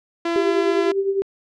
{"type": "tone", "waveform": "sawtooth", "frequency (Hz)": 338.2, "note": "E4", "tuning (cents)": 44, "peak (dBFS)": -16, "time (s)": [0.25, 0.92], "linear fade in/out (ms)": 5}
{"type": "tone with tremolo", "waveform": "sine", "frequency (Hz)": 392, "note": "G4", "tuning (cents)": 0, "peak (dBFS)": -15, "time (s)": [0.36, 1.22], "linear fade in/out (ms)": 0, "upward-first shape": "triangle", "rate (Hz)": 9.9, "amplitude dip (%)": 70}
{"effects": ["low-pass 4000 Hz 12 dB/octave"]}